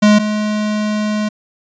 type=tone pair in turn; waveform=square; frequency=210 / 211.8 Hz; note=G#3 / G#3; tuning=+19 / +34 cents; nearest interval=unison; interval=15 cents; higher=second; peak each=-7 / -16 dBFS; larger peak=first; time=0.02-0.19 / 0.19-1.29 s; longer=second; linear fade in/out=10 ms; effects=resampled to 16000 Hz